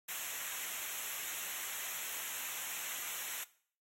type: noise with comb filter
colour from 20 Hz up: white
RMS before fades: -41 dBFS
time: 0.08-3.44 s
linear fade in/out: 10 ms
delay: 0.21 ms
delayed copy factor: -0.8
effects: noise-tail reverb RT60 0.5 s tail -18 dB re dry + AAC 48 kbps